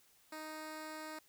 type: tone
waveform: 10% pulse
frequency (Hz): 311.1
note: D#4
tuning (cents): 0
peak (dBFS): -36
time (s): 0.32-1.19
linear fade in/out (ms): 5
effects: white hiss -68 dBFS RMS until 1.28 s